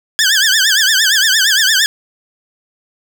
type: tone with vibrato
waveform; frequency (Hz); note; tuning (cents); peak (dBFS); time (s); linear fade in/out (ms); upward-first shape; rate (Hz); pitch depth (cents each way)
15% pulse; 1649; G#6; -13; -3; 0.19-1.86; 0; triangle; 8.7; 190
effects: none